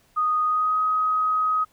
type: tone with pitch glide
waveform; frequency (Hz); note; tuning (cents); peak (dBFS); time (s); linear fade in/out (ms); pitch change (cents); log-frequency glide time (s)
sine; 1240 to 1260.9; D#6 to D#6; -6 to +23; -19; 0.16-1.65; 20; +29; 0.44-0.79
effects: pink hiss -61 dBFS RMS until 1.72 s